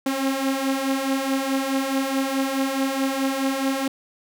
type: beating tone pair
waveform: sawtooth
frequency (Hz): 266.1 / 270.8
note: C4 / C#4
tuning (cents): +29 / -40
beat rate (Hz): 4.7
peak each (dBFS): -23 / -19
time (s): 0.06-3.88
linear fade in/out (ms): 5
effects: none